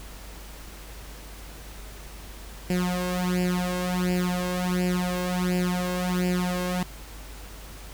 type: tone with flanger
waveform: sawtooth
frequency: 180.2 Hz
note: F#3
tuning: 45 cents flat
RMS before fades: -26 dBFS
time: 2.7-6.83 s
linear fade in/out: 2 ms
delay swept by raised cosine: 0.4 to 1.9 ms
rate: 1.4 Hz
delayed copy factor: +0.9
effects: added 50 Hz sine -41 dBFS peak until 7.93 s + pink hiss -45 dBFS RMS until 7.93 s